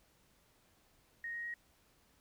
sine tone with pitch steps, 1864 / 1875.9 / 1887.8 Hz, A#6 / A#6 / A#6, -1 / +10 / +21 cents, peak -39 dBFS, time 1.24-1.54 s, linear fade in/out 2 ms, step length 100 ms, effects pink hiss -70 dBFS RMS until 2.2 s

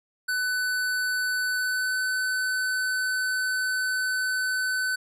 square tone with pitch glide, 1500 to 1512.2 Hz, F#6 to F#6, +23 to +37 cents, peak -25 dBFS, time 0.28-4.96 s, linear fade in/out 10 ms, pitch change +14 cents, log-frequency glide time 1.5-1.99 s, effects resampled to 32000 Hz

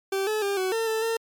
40% pulse tone with pitch steps, 388.5 / 430.1 / 399.5 / 374.6 / 452.2 / 442.4 / 454.3 Hz, G4 / A4 / G4 / F#4 / A4 / A4 / A#4, -16 / -39 / +33 / +21 / +47 / +9 / -45 cents, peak -23 dBFS, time 0.12-1.17 s, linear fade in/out 5 ms, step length 150 ms, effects MP3 96 kbps

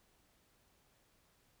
silence, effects pink hiss -72 dBFS RMS until 1.6 s

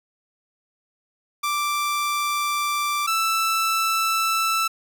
sawtooth tone pair in turn, 1174.7 / 1323.5 Hz, D6 / E6, 0 / +7 cents, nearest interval major second, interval 207 cents, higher second, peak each -18 / -16 dBFS, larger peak second, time 1.43-3.07 / 3.07-4.68 s, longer first, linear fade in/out 10 ms, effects none

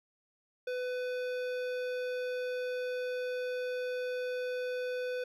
triangle tone with hard clipping, 500 Hz, B4, 21 cents sharp, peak -35 dBFS, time 0.67-5.24 s, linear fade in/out 5 ms, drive 18 dB, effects none

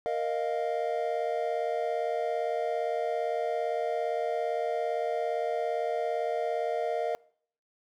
triangle chord, Bb suspended fourth, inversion none, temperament just, 466.2 / 621.6 / 699.2 Hz, Bb4 / Eb5 / F5, 0 / -2 / +2 cents, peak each -30 dBFS, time 0.06-7.15 s, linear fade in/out 0 ms, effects noise-tail reverb RT60 0.6 s tail -25 dB re dry

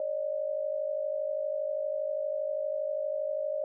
sine tone pair together, 556.5 / 609 Hz, C#5 / D#5, +7 / -37 cents, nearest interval major second, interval 156 cents, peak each -33 / -31 dBFS, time 0-3.64 s, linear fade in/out 2 ms, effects none

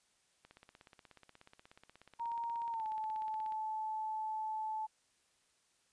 click train, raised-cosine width 0.3 ms, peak -40 dBFS, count 52, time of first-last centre 0.45-3.522 s, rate 16.6 Hz
sine tone with pitch glide, 932.3 to 869.9 Hz, A#5 to A5, 0 to -20 cents, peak -36 dBFS, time 2.19-4.87 s, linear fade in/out 20 ms, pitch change -120 cents, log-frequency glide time 2.7-2.85 s
effects white hiss -74 dBFS RMS until 5.92 s + resampled to 22050 Hz

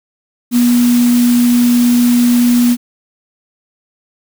sine tone in noise, 241.9 Hz, B3, 36 cents flat, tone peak -7 dBFS, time 0.51-2.77 s, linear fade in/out 50 ms, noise white, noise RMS -23 dBFS, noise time 0.51-2.77 s, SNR +13 dB, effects none

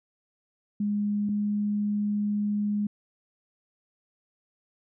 sine tone pair in turn, 206.3 / 207.1 Hz, G#3 / G#3, -11 / -5 cents, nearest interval unison, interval 6 cents, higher second, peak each -24 dBFS, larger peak neither, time 0.8-1.29 / 1.29-2.87 s, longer second, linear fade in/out 5 ms, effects none

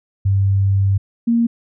sine tone pair in turn, 98 / 233.1 Hz, G2 / A#3, 0 / 0 cents, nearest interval octave + minor third, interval 1500 cents, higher second, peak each -12 dBFS, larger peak neither, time 0.25-0.98 / 1.27-1.47 s, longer first, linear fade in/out 10 ms, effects none

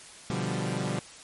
sawtooth chord, G dominant seventh, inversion first, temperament equal, 123.47 / 146.83 / 174.61 / 196 Hz, B2 / D3 / F3 / G3, 0 / 0 / 0 / 0 cents, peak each -30 dBFS, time 0.3-0.99 s, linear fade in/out 0 ms, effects white hiss -48 dBFS RMS until 1.23 s + MP3 48 kbps

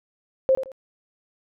sine tone with echo, 528 Hz, C5, 16 cents sharp, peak -14 dBFS, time 0.49-0.55 s, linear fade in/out 0 ms, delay 84 ms, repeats 2, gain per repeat -11 dB, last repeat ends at 0.718 s, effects none

